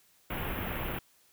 pink band-stop noise, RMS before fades -35 dBFS, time 0.3-0.99 s, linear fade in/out 5 ms, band 3100 to 12000 Hz, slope 48 dB/octave, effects white hiss -65 dBFS RMS until 1.32 s

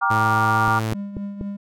sine chord, G minor seventh, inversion none, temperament just, 784 / 940.8 / 1176 / 1411.2 Hz, G5 / Bb5 / D6 / F6, 0 / +16 / +2 / +18 cents, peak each -24 / -23 / -21 / -22 dBFS, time 0.01-0.8 s, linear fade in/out 20 ms
sawtooth tone with pitch glide, 109.1 to 110.5 Hz, A2 to A2, -14 to +8 cents, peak -18 dBFS, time 0.1-0.94 s, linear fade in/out 10 ms, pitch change +22 cents, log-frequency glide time 0.25-0.77 s
click train, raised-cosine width 3 ms, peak -15 dBFS, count 4, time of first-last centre 0.68-1.412 s, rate 4.1 Hz
triangle tone with tremolo, 201.1 Hz, G3, 44 cents sharp, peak -23 dBFS, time 0.94-1.57 s, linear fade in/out 10 ms, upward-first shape triangle, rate 4.2 Hz, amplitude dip 60%
effects none

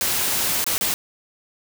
white noise with dropouts, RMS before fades -22 dBFS, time 0.01-0.94 s, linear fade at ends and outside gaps 0 ms, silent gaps 0.642-0.665 / 0.78-0.81 s, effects none

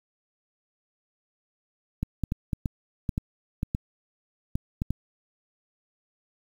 clicks, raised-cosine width 5 ms, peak -14 dBFS, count 12, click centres 2.03 / 2.237 / 2.321 / 2.532 / 2.658 / 3.092 / 3.179 / 3.631 / 3.749 / 4.555 / 4.819 / 4.906 s, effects 8-bit

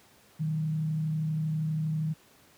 sine tone with frequency modulation, 156.2 Hz, D#3, 7 cents sharp, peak -26 dBFS, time 0.39-2.14 s, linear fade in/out 20 ms, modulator 32.5 Hz, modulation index 0.31, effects pink hiss -59 dBFS RMS until 2.57 s + high-pass 100 Hz 12 dB/octave

